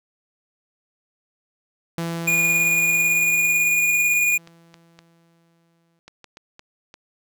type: tone with exponential decay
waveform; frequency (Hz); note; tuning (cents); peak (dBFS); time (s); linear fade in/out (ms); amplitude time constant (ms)
sawtooth; 167.5; E3; +28; -20; 1.98-5.99; 0; 870
type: tone with tremolo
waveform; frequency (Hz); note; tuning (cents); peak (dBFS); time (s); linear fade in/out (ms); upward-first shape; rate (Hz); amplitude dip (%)
square; 2439; D#7; -35; -16; 2.27-4.38; 10; sine; 18; 25
type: clicks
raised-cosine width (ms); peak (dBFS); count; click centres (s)
0.2; -25; 10; 4.137 / 4.323 / 4.474 / 4.742 / 4.99 / 6.08 / 6.243 / 6.371 / 6.594 / 6.941
effects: none